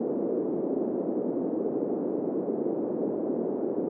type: band-pass noise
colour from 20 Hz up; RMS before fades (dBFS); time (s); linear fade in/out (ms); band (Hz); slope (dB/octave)
white; -29; 0-3.89; 10; 240 to 440; 24
effects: none